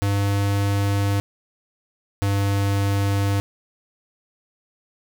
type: tone pair in turn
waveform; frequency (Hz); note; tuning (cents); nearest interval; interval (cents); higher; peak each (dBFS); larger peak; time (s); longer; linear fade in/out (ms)
square; 100.2 / 99.69; G2 / G2; +38 / +30; unison; 8; first; -19; neither; 0.02-1.2 / 2.22-3.4; neither; 0
effects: 9-bit